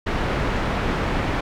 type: low-pass noise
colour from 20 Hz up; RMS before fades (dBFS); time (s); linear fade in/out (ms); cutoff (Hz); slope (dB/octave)
pink; -23; 0.06-1.41; 10; 2200; 12
effects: none